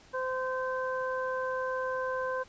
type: harmonic tone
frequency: 516 Hz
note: C5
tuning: 24 cents flat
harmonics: 1 / 2 / 3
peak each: -32 / -35 / -37 dBFS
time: 0.13-2.44 s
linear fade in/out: 20 ms
effects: pink hiss -57 dBFS RMS until 2.48 s + resampled to 16000 Hz